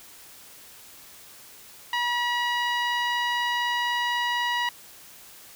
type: tone with low-pass filter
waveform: 10% pulse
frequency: 964 Hz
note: B5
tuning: 42 cents flat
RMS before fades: -26 dBFS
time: 1.93-4.69 s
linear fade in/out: 2 ms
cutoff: 2500 Hz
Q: 0.84
effects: white hiss -48 dBFS RMS until 5.55 s